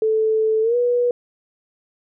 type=tone with pitch glide; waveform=sine; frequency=438.3 to 486.3 Hz; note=A4 to B4; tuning=-7 to -27 cents; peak=-15 dBFS; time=0.02-1.11 s; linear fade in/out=2 ms; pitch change=+180 cents; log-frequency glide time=0.62-0.76 s; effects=none